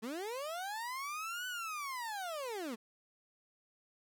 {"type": "linear two-way sweep", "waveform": "30% pulse", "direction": "up then down", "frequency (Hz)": [207.7, 1508, 207.7], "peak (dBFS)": -36, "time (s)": [0.02, 2.76], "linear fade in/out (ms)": 20, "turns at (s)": 1.47, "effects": []}